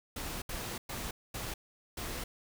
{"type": "noise bursts at uneven times", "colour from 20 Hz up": "pink", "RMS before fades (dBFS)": -39, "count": 5, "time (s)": [[0.16, 0.42], [0.49, 0.78], [0.89, 1.11], [1.34, 1.54], [1.97, 2.24]], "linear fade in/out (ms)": 5, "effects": []}